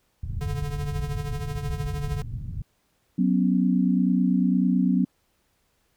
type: low-pass noise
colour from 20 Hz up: white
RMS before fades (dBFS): -31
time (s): 0.23-2.62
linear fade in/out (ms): 5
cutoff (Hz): 120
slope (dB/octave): 24
type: tone with tremolo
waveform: square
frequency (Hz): 145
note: D3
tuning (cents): -22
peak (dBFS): -28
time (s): 0.41-2.22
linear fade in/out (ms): 0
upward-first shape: triangle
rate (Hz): 13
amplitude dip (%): 70
type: chord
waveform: sine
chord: F# suspended fourth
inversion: none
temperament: equal with one note detuned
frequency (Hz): 185 / 246.9 / 275.9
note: F#3 / B3 / C#4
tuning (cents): 0 / 0 / -8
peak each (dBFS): -21 / -23 / -26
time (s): 3.18-5.05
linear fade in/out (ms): 10
effects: pink hiss -69 dBFS RMS until 5.96 s